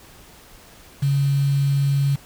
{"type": "tone with quantisation", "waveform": "sine", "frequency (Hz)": 139.6, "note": "C#3", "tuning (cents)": 13, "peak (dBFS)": -16, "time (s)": [1.02, 2.16], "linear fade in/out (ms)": 10, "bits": 6, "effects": ["pink hiss -47 dBFS RMS until 2.25 s"]}